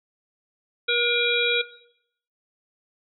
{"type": "harmonic tone", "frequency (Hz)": 477.8, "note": "A#4", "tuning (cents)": 43, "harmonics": [1, 3, 5, 7, 8], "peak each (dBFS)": [-27, -25, -25, -28, -26], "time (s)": [0.88, 1.62], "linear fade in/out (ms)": 10, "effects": ["noise-tail reverb RT60 0.7 s tail -17 dB re dry"]}